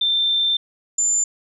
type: tone pair in turn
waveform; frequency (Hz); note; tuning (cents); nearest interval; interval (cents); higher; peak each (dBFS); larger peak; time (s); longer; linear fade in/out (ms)
sine; 3571 / 7142; A7 / A8; +25 / +25; octave; 1200; second; -16; neither; 0.01-0.57 / 0.98-1.24; first; 5
effects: none